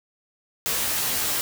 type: noise with comb filter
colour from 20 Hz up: white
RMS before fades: -25 dBFS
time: 0.66-1.41 s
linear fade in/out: 0 ms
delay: 15 ms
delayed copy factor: +0.95
effects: none